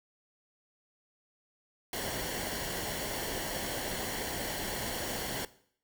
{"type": "noise with comb filter", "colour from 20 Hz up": "pink", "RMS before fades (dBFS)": -36, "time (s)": [1.93, 5.45], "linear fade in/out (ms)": 2, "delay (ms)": 0.8, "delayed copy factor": -0.55, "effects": ["noise-tail reverb RT60 0.6 s tail -18 dB re dry"]}